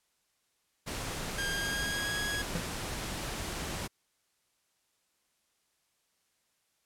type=noise; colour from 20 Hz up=pink; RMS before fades=-37 dBFS; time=0.86-3.88 s; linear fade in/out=20 ms
type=tone with pitch glide; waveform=sawtooth; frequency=1610 to 1661 Hz; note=G6 to G#6; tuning=+46 to 0 cents; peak=-29 dBFS; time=1.38-2.42 s; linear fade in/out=5 ms; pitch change=+54 cents; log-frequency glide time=1.5-2.21 s
type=tone with exponential decay; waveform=square; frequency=169.9 Hz; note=F3; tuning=47 cents flat; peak=-28 dBFS; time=2.55-2.67 s; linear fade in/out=2 ms; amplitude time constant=26 ms
effects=white hiss -75 dBFS RMS until 6.85 s + low-pass 11000 Hz 12 dB/octave